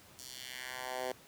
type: tone with high-pass filter sweep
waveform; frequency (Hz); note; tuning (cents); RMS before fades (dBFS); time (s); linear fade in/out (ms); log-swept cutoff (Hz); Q
10% pulse; 127.7; C3; -42; -42; 0.19-1.12; 0; 5800 to 450; 1.4
effects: pink hiss -58 dBFS RMS until 1.27 s + high-pass 80 Hz 12 dB/octave